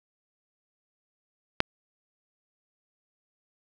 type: click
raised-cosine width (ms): 0.3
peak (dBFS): -4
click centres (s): 1.604
effects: none